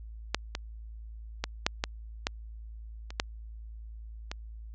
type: clicks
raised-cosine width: 0.2 ms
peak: -8 / -15 / -12 / -6 / -10 / -10 / -24 / -8 / -18 dBFS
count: 9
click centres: 0.346 / 0.551 / 1.44 / 1.665 / 1.839 / 2.269 / 3.105 / 3.199 / 4.315 s
effects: added 55 Hz sine -41 dBFS peak until 4.74 s + resampled to 16000 Hz